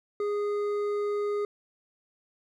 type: tone with hard clipping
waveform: sine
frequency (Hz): 412.4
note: G#4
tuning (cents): -12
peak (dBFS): -28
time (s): 0.2-1.45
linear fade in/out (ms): 2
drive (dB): 7
effects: none